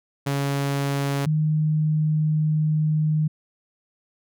sawtooth / sine tone pair in turn, 140 / 154.24 Hz, C#3 / D#3, +18 / -15 cents, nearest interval major second, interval 167 cents, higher second, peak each -18 dBFS, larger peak neither, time 0.26-1.26 / 1.26-3.28 s, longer second, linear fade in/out 10 ms, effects none

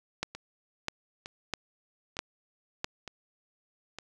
two click trains, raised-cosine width 0.2 ms, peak -13 / -23 dBFS, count 5 / 5, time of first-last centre 0.23-2.844 / 0.35-3.986 s, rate 1.53 / 1.1 Hz, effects none

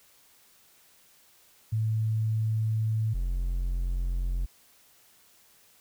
sine / triangle tone pair in turn, 110 / 44.19 Hz, A2 / F1, 0 / +21 cents, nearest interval octave + major third, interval 1579 cents, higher first, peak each -24 dBFS, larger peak neither, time 1.72-3.14 / 3.14-4.46 s, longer first, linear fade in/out 10 ms, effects white hiss -60 dBFS RMS until 5.8 s

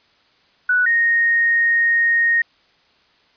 sine tone pair in turn, 1479 / 1860.2 Hz, F#6 / A#6, -1 / -4 cents, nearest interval major third, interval 397 cents, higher second, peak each -13 dBFS, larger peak neither, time 0.69-0.86 / 0.86-2.42 s, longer second, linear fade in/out 5 ms, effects white hiss -57 dBFS RMS until 3.36 s + resampled to 11025 Hz

